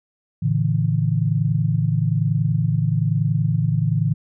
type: tone cluster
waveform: sine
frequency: 111.5 / 141.5 / 162.6 Hz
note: A2 / C#3 / E3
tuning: +23 / +36 / -23 cents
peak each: -21 dBFS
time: 0.42-4.14 s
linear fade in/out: 10 ms
effects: none